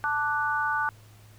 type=chord; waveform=sine; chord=D major; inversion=second; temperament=equal; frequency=880 / 1174.7 / 1480 Hz; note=A5 / D6 / F#6; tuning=0 / 0 / 0 cents; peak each=-29 / -30 / -27 dBFS; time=0.04-0.89 s; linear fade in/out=0 ms; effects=added 106 Hz sine -50 dBFS peak until 1.38 s + pink hiss -57 dBFS RMS until 1.38 s